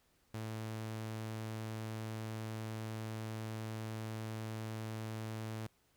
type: tone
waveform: sawtooth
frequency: 110 Hz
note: A2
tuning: in tune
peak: -36 dBFS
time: 0.34-5.67 s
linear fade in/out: 5 ms
effects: pink hiss -73 dBFS RMS until 5.96 s